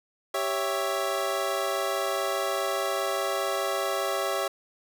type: chord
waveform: 25% pulse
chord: C# diminished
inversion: second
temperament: equal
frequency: 392 / 554.4 / 659.3 Hz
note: G4 / C#5 / E5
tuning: 0 / 0 / 0 cents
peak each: -28 / -26 / -27 dBFS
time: 0.34-4.48 s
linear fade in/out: 5 ms
effects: none